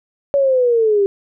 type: linear sweep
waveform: sine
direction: down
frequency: 567 to 390 Hz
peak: -11 dBFS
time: 0.34-1.06 s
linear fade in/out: 0 ms
effects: none

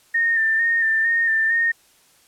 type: tone with vibrato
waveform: sine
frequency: 1814 Hz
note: A#6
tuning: 48 cents flat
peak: -16 dBFS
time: 0.14-1.72 s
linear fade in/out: 10 ms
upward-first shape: square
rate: 2.2 Hz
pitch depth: 28 cents each way
effects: white hiss -56 dBFS RMS until 2.27 s + low-pass 12000 Hz 12 dB/octave

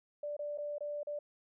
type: tone with dropouts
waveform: sine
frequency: 587.3 Hz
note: D5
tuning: in tune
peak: -36 dBFS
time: 0.23-1.19 s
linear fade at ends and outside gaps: 5 ms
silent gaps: 0.367-0.391 / 0.576-0.583 / 0.783-0.806 / 1.032-1.07 s
effects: none

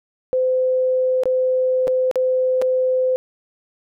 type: tone with dropouts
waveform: sine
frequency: 513 Hz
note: C5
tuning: 34 cents flat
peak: -15 dBFS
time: 0.33-3.16 s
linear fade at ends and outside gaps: 0 ms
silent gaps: 1.235-1.256 / 1.872-1.879 / 2.113-2.157 / 2.616-2.621 s
effects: none

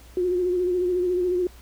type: tone with vibrato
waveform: sine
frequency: 360 Hz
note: F#4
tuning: 47 cents flat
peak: -20 dBFS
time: 0.17-1.47 s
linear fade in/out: 2 ms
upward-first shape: sine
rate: 14 Hz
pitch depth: 41 cents each way
effects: added 60 Hz sine -45 dBFS peak until 1.61 s + pink hiss -52 dBFS RMS until 1.61 s

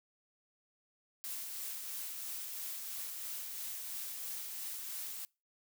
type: noise with tremolo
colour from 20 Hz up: blue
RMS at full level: -41 dBFS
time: 1.24-5.25 s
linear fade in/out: 0 ms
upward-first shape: triangle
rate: 3 Hz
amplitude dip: 30%
effects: noise-tail reverb RT60 0.3 s tail -26 dB re dry

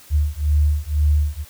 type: beating tone pair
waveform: sine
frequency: 73.42 / 75.42 Hz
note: D2 / D2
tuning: 0 / +47 cents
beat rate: 2 Hz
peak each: -18 dBFS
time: 0.1-1.45 s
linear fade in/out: 50 ms
effects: white hiss -46 dBFS RMS until 1.49 s

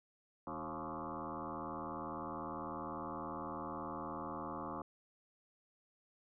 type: tone with frequency modulation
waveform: sine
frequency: 698.5 Hz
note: F5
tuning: in tune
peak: -40 dBFS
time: 0.47-4.82 s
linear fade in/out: 2 ms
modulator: 79.9 Hz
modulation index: 6.7
effects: none

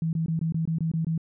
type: tone bursts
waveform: sine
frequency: 162.5 Hz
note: E3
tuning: 24 cents flat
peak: -23 dBFS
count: 9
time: 0.02-1.178 s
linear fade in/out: 2 ms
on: 110 ms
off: 21 ms
effects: none

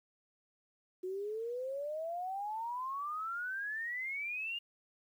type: exponential sweep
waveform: sine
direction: up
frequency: 362.8 to 2854 Hz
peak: -36 dBFS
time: 1.03-4.59 s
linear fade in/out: 10 ms
effects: 11-bit

